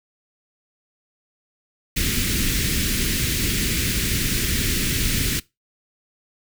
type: band-stop noise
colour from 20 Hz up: pink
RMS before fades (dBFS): -22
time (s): 1.96-5.4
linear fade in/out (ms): 10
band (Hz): 350 to 1800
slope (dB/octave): 24
effects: noise-tail reverb RT60 0.2 s tail -20 dB re dry